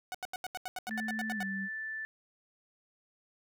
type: tone bursts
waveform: sawtooth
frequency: 740 Hz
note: F#5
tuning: in tune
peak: -32 dBFS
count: 13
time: 0.12-1.429 s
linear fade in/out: 0 ms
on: 25 ms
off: 82 ms
type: tone with pitch glide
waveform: sine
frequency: 220 to 194.87 Hz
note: A3 to G3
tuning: 0 to -10 cents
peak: -36 dBFS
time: 0.87-1.69 s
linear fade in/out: 50 ms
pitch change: -210 cents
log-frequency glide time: 1.34-1.42 s
type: tone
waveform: sine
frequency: 1760 Hz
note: A6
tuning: in tune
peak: -36 dBFS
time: 0.91-2.05 s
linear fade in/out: 0 ms
effects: none